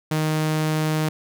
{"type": "tone", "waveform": "sawtooth", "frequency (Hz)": 155.56, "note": "D#3", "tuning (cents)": 0, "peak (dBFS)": -16, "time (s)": [0.11, 1.09], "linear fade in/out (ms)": 5, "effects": []}